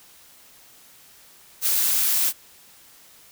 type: noise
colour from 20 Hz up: blue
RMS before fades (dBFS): -21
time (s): 1.61-2.33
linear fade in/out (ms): 50
effects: white hiss -51 dBFS RMS until 3.31 s